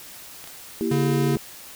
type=clicks; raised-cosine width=0.2 ms; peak=-23 dBFS; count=2; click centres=0.441 / 0.475 s
type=chord; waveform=sine; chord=E diminished; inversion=second; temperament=equal; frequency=233.1 / 329.6 / 392 Hz; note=Bb3 / E4 / G4; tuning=0 / 0 / 0 cents; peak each=-26 dBFS; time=0.81-1.37 s; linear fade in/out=0 ms
type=tone; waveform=square; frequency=141.9 Hz; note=C#3; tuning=41 cents sharp; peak=-22 dBFS; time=0.91-1.36 s; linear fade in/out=5 ms
effects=white hiss -42 dBFS RMS until 1.75 s